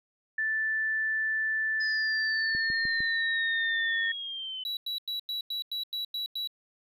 sine tone with pitch glide, 1760 to 1824.2 Hz, A6 to A#6, 0 to -38 cents, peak -26 dBFS, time 0.38-4.12 s, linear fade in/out 5 ms, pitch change +62 cents, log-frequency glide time 2.31-2.86 s
sine exponential sweep, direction down, 5060 to 3023 Hz, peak -34 dBFS, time 1.8-4.64 s, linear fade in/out 10 ms
click train, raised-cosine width 3 ms, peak -29 dBFS, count 4, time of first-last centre 2.55-3.005 s, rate 6.6 Hz
triangle tone bursts, 3916 Hz, B7, 15 cents flat, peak -29 dBFS, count 9, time 4.65-6.474 s, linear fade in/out 2 ms, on 120 ms, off 93 ms
effects none

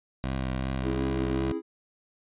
15% pulse tone with vibrato, 65.2 Hz, C2, 5 cents flat, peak -22 dBFS, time 0.24-1.52 s, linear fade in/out 0 ms, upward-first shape triangle, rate 2.7 Hz, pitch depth 31 cents each way
triangle chord, C augmented, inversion none, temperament equal with one note detuned, 267.1 / 329.6 / 415.3 Hz, C4 / E4 / G#4, +36 / 0 / 0 cents, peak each -34 / -29 / -32 dBFS, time 0.82-1.62 s, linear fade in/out 50 ms
effects resampled to 8000 Hz

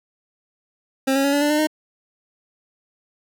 25% pulse tone with pitch steps, 267.4 / 273.8 / 280.4 / 287.1 / 294 / 301 / 308.2 Hz, C4 / C#4 / C#4 / D4 / D4 / D4 / D#4, +38 / -21 / +20 / -39 / +2 / +43 / -16 cents, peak -13 dBFS, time 1.07-1.672 s, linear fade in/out 10 ms, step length 86 ms, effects none

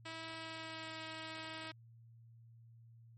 5% pulse tone with pitch glide, 324.3 to 318.9 Hz, E4 to D#4, -28 to +43 cents, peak -33 dBFS, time 0.05-1.72 s, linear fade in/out 10 ms, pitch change -29 cents, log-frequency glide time 0.31-1.03 s, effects added 115 Hz sine -57 dBFS peak until 3.17 s + MP3 32 kbps

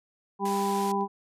harmonic tone, 198.6 Hz, G3, 23 cents sharp, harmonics 1 / 2 / 4 / 5, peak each -30 / -30 / -30 / -30 dBFS, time 0.39-1.08 s, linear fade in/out 50 ms
white band-pass noise, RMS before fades -41 dBFS, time 0.45-0.92 s, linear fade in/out 5 ms, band 410 to 11000 Hz, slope 12 dB/octave
clicks, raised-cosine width 0.2 ms, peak -40 dBFS, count 2, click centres 0.67 / 1.01 s
effects resampled to 32000 Hz

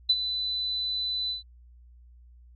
sine tone with ADSR envelope, 3998 Hz, B7, 20 cents sharp, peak -16 dBFS, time 0.09-1.43 s, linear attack 10 ms, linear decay 45 ms, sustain -11 dB, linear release 130 ms, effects added 60 Hz sine -50 dBFS peak until 2.55 s

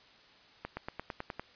accelerating click train, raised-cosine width 0.5 ms, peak -22 dBFS, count 8, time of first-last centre 0.65-1.396 s, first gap 120 ms, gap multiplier 0.96, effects white hiss -59 dBFS RMS until 1.55 s + resampled to 11025 Hz

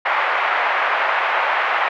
pink band-pass noise, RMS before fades -19 dBFS, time 0.05-1.89 s, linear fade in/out 10 ms, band 700 to 2300 Hz, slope 24 dB/octave, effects none

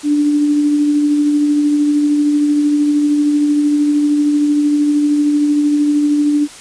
sine tone with tremolo, 293.7 Hz, D4, in tune, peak -9 dBFS, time 0.03-6.48 s, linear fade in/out 50 ms, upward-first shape sine, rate 13 Hz, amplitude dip 25%, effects white hiss -35 dBFS RMS until 6.6 s + resampled to 22050 Hz

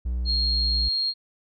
triangle tone with pitch glide, 61.1 to 60.68 Hz, B1 to B1, -18 to -30 cents, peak -22 dBFS, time 0.05-0.89 s, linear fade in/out 10 ms, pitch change -12 cents, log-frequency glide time 0.16-0.75 s
sine tone, 4247 Hz, C8, 25 cents sharp, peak -22 dBFS, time 0.25-1.14 s, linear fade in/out 50 ms
effects none

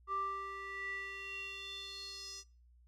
square tone with band-pass filter sweep, 392 Hz, G4, in tune, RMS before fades -43 dBFS, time 0.07-2.44 s, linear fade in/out 50 ms, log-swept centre 1100 to 5700 Hz, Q 6.1, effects noise-tail reverb RT60 0.4 s tail -22 dB re dry + added 60 Hz sine -61 dBFS peak until 2.87 s

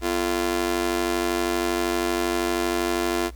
sawtooth tone with amplitude modulation, 344 Hz, F4, 26 cents flat, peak -14 dBFS, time 0.01-3.31 s, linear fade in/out 50 ms, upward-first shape sine, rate 92.7 Hz, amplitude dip 95%, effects added 60 Hz sine -37 dBFS peak until 3.35 s + pink hiss -56 dBFS RMS until 3.35 s

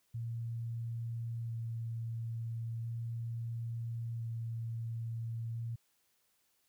sine tone with vibrato, 115.4 Hz, A#2, 17 cents flat, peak -36 dBFS, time 0.14-5.76 s, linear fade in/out 10 ms, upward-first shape square, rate 0.37 Hz, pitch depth 9 cents each way, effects white hiss -75 dBFS RMS until 6.68 s

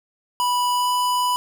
square tone with pitch glide, 984 to 990.3 Hz, B5 to B5, -7 to +4 cents, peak -19 dBFS, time 0.4-1.36 s, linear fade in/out 0 ms, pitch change +11 cents, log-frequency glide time 0.74-0.89 s, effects none

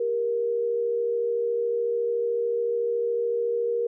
sine tone pair together, 396.7 / 470.5 Hz, G4 / A#4, +21 / +16 cents, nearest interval minor third, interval 295 cents, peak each -32 / -23 dBFS, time 0-3.87 s, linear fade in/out 5 ms, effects none

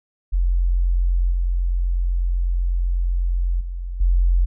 sine tone with level steps, 44.05 Hz, F1, 16 cents sharp, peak -15 / -17 / -25 / -13 dBFS, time 0.32-4.46 s, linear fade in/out 20 ms, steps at 1.31 / 3.6 / 4 s, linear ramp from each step 10 ms, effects none

